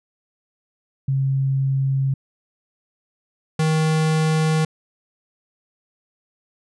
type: tone pair in turn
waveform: sine / square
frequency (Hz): 135.2 / 157.49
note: C#3 / D#3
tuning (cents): -43 / +21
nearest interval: minor third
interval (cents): 264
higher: second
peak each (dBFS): -17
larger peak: neither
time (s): 1.08-2.14 / 3.59-4.65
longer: neither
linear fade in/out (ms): 5
effects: resampled to 24000 Hz